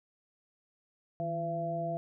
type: harmonic tone with a mistuned harmonic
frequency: 169.1 Hz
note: E3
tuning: 44 cents sharp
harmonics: 1 / 2 / 3 / 4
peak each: -37 / -43 / -44 / -33 dBFS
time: 1.2-1.97 s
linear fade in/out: 0 ms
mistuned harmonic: 1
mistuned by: -93 cents
effects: none